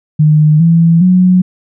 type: tone with pitch steps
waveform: sine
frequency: 152.6 / 166.5 / 182.8 Hz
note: D#3 / E3 / F#3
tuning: -33 / +18 / -21 cents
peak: -4 dBFS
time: 0.19-1.42 s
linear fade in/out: 10 ms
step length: 410 ms
effects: none